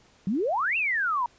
sine exponential two-way sweep, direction up then down, 175.5 to 2777 to 926 Hz, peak -23 dBFS, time 0.27-1.26 s, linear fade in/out 2 ms, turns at 0.77 s, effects pink hiss -59 dBFS RMS until 1.38 s + resampled to 16000 Hz

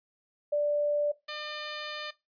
sine / 5% pulse tone pair in turn, 587.3 / 602.1 Hz, D5 / D5, 0 / +43 cents, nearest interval unison, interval 43 cents, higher second, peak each -24 / -23 dBFS, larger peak second, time 0.52-1.12 / 1.28-2.11 s, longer second, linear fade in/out 10 ms, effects noise-tail reverb RT60 0.2 s tail -18 dB re dry + resampled to 11025 Hz

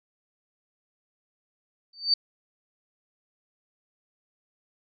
sine tone with exponential growth, 4586 Hz, D8, 42 cents flat, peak -15 dBFS, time 1.93-2.14 s, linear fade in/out 5 ms, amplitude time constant 45 ms, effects none

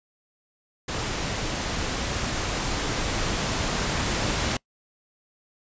pink noise with level ramp, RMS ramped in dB -29 to -25 dBFS, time 0.88-4.57 s, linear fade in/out 5 ms, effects noise-tail reverb RT60 0.1 s tail -25 dB re dry + resampled to 16000 Hz

